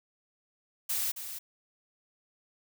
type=noise with echo; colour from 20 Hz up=blue; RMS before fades=-31 dBFS; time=0.89-1.12 s; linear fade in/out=10 ms; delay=270 ms; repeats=1; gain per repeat=-9 dB; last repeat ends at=1.39 s; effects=none